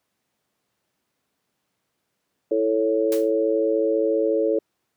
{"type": "chord", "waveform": "sine", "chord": "A major", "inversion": "second", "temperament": "equal", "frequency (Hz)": [329.6, 440, 554.4], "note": ["E4", "A4", "C#5"], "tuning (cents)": [0, 0, 0], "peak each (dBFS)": [-24, -21, -23], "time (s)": [2.51, 4.59], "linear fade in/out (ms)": 5}
{"type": "noise with exponential decay", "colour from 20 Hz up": "white", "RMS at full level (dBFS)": -30, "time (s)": [3.12, 3.31], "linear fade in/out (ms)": 1, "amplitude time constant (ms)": 41}
{"effects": ["pink hiss -75 dBFS RMS until 4.96 s", "high-pass 150 Hz 12 dB/octave"]}